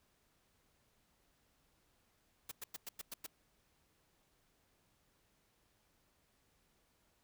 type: noise bursts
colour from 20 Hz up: white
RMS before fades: -45 dBFS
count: 7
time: 2.49-3.265 s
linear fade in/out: 5 ms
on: 25 ms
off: 100 ms
effects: pink hiss -75 dBFS RMS until 7.23 s